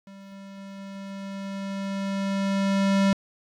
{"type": "tone with level ramp", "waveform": "square", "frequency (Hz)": 196, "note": "G3", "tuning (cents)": 0, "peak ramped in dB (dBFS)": [-44, -18], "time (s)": [0.07, 3.13], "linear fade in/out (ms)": 2, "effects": ["low-pass 6000 Hz 12 dB/octave", "10-bit"]}